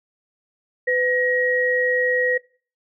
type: tone pair together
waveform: sine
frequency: 501.3 / 1895 Hz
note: B4 / A#6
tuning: +26 / +28 cents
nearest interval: octave + major seventh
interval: 2302 cents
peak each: -20 dBFS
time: 0.87-2.38 s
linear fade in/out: 10 ms
effects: noise-tail reverb RT60 0.4 s tail -22 dB re dry